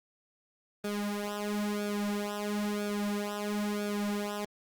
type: tone with flanger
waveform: sawtooth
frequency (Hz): 206.5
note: G#3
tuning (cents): -10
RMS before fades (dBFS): -33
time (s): 0.84-4.45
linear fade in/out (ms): 5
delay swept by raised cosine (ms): 1 to 4.4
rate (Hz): 1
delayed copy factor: -0.95
effects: Opus 32 kbps